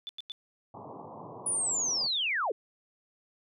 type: tone bursts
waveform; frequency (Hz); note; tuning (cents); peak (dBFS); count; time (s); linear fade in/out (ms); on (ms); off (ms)
sine; 3495; A7; -12; -36; 3; 0.07-0.319; 0; 21; 93
type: band-pass noise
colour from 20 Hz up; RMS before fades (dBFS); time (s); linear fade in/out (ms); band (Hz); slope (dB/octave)
white; -45; 0.74-2.07; 5; 100 to 1100; 96
type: linear sweep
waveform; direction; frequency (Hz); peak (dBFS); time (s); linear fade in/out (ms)
sine; down; 9900 to 355.5; -27; 1.46-2.52; 5
effects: none